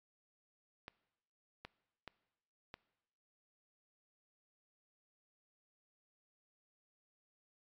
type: clicks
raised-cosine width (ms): 0.3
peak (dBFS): -30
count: 4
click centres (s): 0.881 / 1.65 / 2.077 / 2.741
effects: noise-tail reverb RT60 1.0 s tail -21 dB re dry + MP3 96 kbps